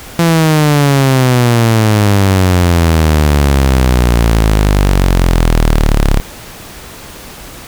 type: exponential sweep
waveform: sawtooth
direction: down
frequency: 170 to 33.74 Hz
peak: -3 dBFS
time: 0.19-6.2 s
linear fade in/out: 0 ms
effects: pink hiss -31 dBFS RMS until 7.67 s